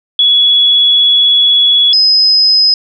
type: tone pair in turn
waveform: sine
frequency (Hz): 3379 / 5063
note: G#7 / D#8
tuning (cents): +29 / +29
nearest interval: perfect fifth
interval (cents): 700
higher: second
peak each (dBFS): -5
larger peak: neither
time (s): 0.19-1.93 / 1.93-2.74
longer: first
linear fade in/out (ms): 2
effects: none